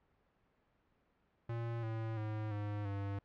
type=tone with pitch steps; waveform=square; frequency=116.54 / 112.05 / 107.74 / 103.59 / 99.6 Hz; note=A#2 / A2 / A2 / G#2 / G2; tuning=0 / +32 / -36 / -4 / +28 cents; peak=-38 dBFS; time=1.49-3.19 s; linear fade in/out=5 ms; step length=340 ms; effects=pink hiss -75 dBFS RMS until 3.24 s + low-pass 2000 Hz 12 dB/octave